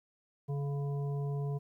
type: harmonic tone with a mistuned harmonic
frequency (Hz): 142.2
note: C#3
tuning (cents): +45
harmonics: 1 / 3 / 5 / 7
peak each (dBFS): -32 / -42 / -49 / -53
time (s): 0.48-1.59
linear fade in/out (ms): 20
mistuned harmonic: 5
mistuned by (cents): -34
effects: 12-bit